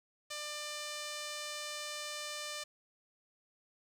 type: tone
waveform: 5% pulse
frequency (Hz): 596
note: D5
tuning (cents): +25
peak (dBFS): -28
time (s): 0.3-2.64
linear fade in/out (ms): 10
effects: resampled to 32000 Hz + 10-bit